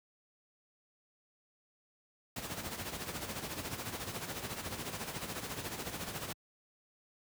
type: noise with tremolo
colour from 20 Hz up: pink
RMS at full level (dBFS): -38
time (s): 2.36-6.33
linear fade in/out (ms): 5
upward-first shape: sine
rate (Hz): 14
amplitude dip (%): 60
effects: high-pass 80 Hz 12 dB/octave